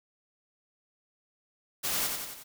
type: noise with echo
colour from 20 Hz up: white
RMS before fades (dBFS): -31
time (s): 1.83-2.08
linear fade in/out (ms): 20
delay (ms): 90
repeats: 4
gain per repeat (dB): -4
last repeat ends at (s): 2.44
effects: none